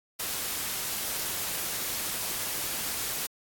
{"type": "noise", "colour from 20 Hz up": "white", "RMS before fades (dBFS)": -32, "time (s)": [0.19, 3.27], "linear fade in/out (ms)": 10, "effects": ["AAC 64 kbps"]}